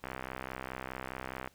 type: click train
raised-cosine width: 0.5 ms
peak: -23 dBFS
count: 94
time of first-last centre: 0.04-1.475 s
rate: 64.8 Hz
effects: pink hiss -65 dBFS RMS until 1.54 s